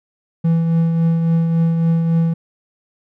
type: tone with tremolo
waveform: triangle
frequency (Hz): 165.4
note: E3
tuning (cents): +6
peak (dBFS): -9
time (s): 0.44-2.34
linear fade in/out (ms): 10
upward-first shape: triangle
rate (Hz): 3.6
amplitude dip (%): 40
effects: none